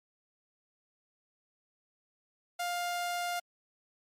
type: tone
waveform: sawtooth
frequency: 703 Hz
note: F5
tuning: 11 cents sharp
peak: -28 dBFS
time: 2.59-3.4 s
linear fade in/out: 10 ms
effects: MP3 64 kbps